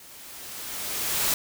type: noise with level ramp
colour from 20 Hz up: white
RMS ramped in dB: -48 to -23 dBFS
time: 0-1.34 s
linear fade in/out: 2 ms
effects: none